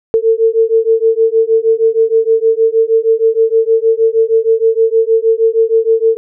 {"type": "beating tone pair", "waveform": "sine", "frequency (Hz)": [446.7, 453.1], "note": ["A4", "A#4"], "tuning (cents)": [26, -49], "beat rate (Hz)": 6.4, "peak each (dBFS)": -11, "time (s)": [0.14, 6.17], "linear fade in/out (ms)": 0, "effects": []}